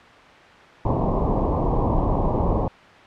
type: low-pass noise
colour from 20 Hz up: pink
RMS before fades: -21 dBFS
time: 0.85-2.68 s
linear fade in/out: 5 ms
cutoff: 1100 Hz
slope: 96 dB/octave
effects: white hiss -45 dBFS RMS until 3.06 s + low-pass 2000 Hz 12 dB/octave